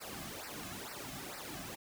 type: noise with flanger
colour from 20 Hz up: pink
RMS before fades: -45 dBFS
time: 0-1.76 s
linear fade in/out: 20 ms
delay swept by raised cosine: 0.29 to 2.19 ms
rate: 2.2 Hz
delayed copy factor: -0.9
effects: none